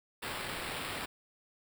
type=noise with sample-and-hold; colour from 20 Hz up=white; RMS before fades=-39 dBFS; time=0.22-1.06 s; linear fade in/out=10 ms; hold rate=6300 Hz; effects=none